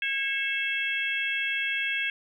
harmonic tone with a mistuned harmonic, 546 Hz, C#5, 26 cents flat, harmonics 3 / 4 / 5 / 6, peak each -31 / -31 / -30 / -35 dBFS, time 0.02-2.1 s, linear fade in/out 2 ms, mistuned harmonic 5, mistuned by -51 cents, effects 10-bit

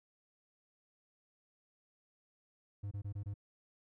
triangle tone bursts, 101.1 Hz, G#2, 46 cents flat, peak -36 dBFS, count 5, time 2.83-3.341 s, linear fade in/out 10 ms, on 83 ms, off 24 ms, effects none

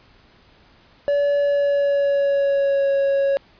triangle tone with pitch glide, 572 to 552.8 Hz, D5 to C#5, -46 to -5 cents, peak -14 dBFS, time 1.08-3.37 s, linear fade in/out 0 ms, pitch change -59 cents, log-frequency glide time 1.38-2.91 s, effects pink hiss -53 dBFS RMS until 3.59 s + resampled to 11025 Hz

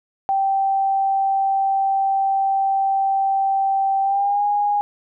sine tone with pitch glide, 780 to 822.1 Hz, G5 to G#5, -9 to -18 cents, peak -16 dBFS, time 0.29-4.81 s, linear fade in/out 0 ms, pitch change +91 cents, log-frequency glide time 4.02-4.44 s, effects none

